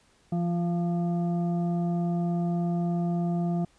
sine tone with frequency modulation, 171.7 Hz, F3, 29 cents flat, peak -24 dBFS, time 0.32-3.65 s, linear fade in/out 5 ms, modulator 520 Hz, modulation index 0.56, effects pink hiss -63 dBFS RMS until 3.78 s + resampled to 22050 Hz

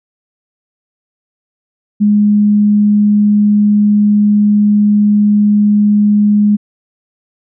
sine tone, 207.7 Hz, G#3, in tune, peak -6 dBFS, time 2-6.57 s, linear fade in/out 20 ms, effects none

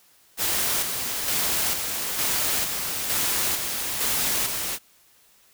white noise with tremolo, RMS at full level -24 dBFS, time 0.37-4.79 s, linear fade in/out 50 ms, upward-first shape square, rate 1.1 Hz, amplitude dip 40%, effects white hiss -58 dBFS RMS until 5.53 s

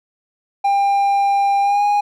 triangle tone with pitch glide, 798 to 822.3 Hz, G5 to G#5, +31 to -17 cents, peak -11 dBFS, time 0.64-2.01 s, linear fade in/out 10 ms, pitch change +52 cents, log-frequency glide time 1.61-1.84 s, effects none

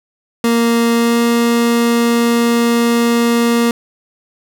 30% pulse tone with pitch glide, 232.9 to 234.8 Hz, A#3 to A#3, -1 to +13 cents, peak -8 dBFS, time 0.44-3.71 s, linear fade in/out 2 ms, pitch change +14 cents, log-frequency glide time 0.94-1.21 s, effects none

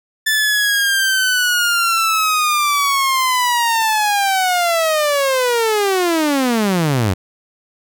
sawtooth linear sweep, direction down, 1760 to 86.8 Hz, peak -10 dBFS, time 0.26-7.14 s, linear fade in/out 10 ms, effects none

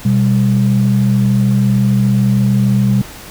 sine tone pair together, 124.86 / 198.2 Hz, B2 / G3, +19 / +19 cents, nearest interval minor sixth, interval 800 cents, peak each -11 dBFS, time 0.05-3.02 s, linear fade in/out 5 ms, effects tanh soft clip ceiling -3 dBFS + pink hiss -33 dBFS RMS until 3.3 s

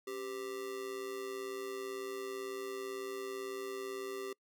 square tone with amplitude modulation, 392 Hz, G4, in tune, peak -37 dBFS, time 0.07-4.33 s, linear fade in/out 5 ms, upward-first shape sine, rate 118 Hz, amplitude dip 65%, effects noise-tail reverb RT60 0.1 s tail -24 dB re dry

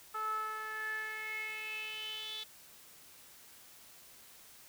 sawtooth tone with band-pass filter sweep, 433.7 Hz, A4, 25 cents flat, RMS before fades -40 dBFS, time 0.14-2.44 s, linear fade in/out 10 ms, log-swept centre 1200 to 3600 Hz, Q 8.4, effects white hiss -57 dBFS RMS until 4.68 s

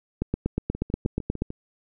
two click trains, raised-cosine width 3 ms, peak -11 / -21 dBFS, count 11 / 6, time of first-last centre 0.22-1.42 / 0.75-1.504 s, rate 8.33 / 6.63 Hz, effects none

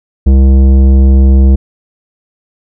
sine tone with tanh clipping, 66.7 Hz, C2, 34 cents sharp, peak -4 dBFS, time 0.26-1.56 s, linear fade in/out 10 ms, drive 13 dB, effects none

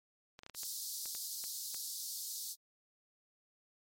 clicks, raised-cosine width 0.2 ms, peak -32 dBFS, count 10, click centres 0.391 / 0.434 / 0.464 / 0.497 / 0.548 / 0.633 / 1.057 / 1.15 / 1.44 / 1.745 s
pink high-pass noise, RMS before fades -42 dBFS, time 0.54-2.56 s, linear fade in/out 50 ms, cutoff 4200 Hz, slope 48 dB/octave
effects MP3 64 kbps

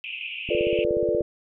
white band-pass noise, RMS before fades -34 dBFS, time 0.04-0.84 s, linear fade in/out 0 ms, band 2400 to 2900 Hz, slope 96 dB/octave
click train, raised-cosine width 3 ms, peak -21 dBFS, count 13, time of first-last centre 0.49-1.209 s, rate 16.7 Hz
sine chord, B half-diminished seventh, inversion second, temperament equal, 349.2 / 440 / 493.9 / 587.3 Hz, F4 / A4 / B4 / D5, 0 / 0 / 0 / 0 cents, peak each -26 dBFS, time 0.5-1.22 s, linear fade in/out 5 ms
effects none

